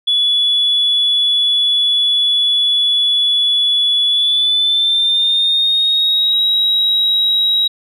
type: tone with pitch glide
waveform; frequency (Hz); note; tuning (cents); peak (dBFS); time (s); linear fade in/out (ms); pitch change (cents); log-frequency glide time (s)
sine; 3418 to 3837; G#7 to A#7; +49 to +49; -10; 0.07-7.68; 10; +200; 4.08-6.42
effects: tanh soft clip ceiling -6 dBFS